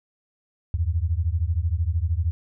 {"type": "beating tone pair", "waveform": "sine", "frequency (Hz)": [78, 91], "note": ["D#2", "F#2"], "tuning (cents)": [5, -28], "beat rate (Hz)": 13, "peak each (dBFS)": [-23, -24], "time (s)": [0.74, 2.31], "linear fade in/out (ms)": 0, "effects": []}